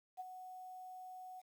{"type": "tone with ADSR envelope", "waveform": "sine", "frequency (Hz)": 740, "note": "F#5", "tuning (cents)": 0, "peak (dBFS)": -40, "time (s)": [0.17, 1.42], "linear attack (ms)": 31, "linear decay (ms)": 25, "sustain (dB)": -8, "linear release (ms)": 30, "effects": ["11-bit"]}